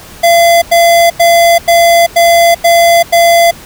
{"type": "tone bursts", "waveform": "square", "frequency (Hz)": 681, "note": "F5", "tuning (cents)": -44, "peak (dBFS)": -4, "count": 7, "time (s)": [0.23, 3.512], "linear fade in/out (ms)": 10, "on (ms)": 390, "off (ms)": 92, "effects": ["pink hiss -32 dBFS RMS until 3.65 s"]}